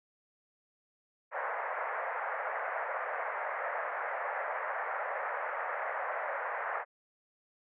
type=band-pass noise; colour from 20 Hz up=pink; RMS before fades=-36 dBFS; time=1.31-6.85 s; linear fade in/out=50 ms; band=530 to 2000 Hz; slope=48 dB/octave; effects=none